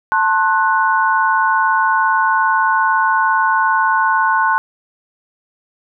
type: chord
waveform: sine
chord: F# diminished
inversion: first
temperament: just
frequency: 888 / 1065.6 / 1480 Hz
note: A5 / C6 / F#6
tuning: +16 / +31 / 0 cents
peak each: -16 dBFS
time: 0.12-4.58 s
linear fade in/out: 0 ms
effects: none